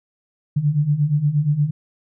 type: beating tone pair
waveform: sine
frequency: 142.2 / 150.7 Hz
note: C#3 / D3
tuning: +45 / +45 cents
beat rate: 8.5 Hz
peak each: -21 / -17 dBFS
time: 0.56-1.71 s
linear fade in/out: 10 ms
effects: none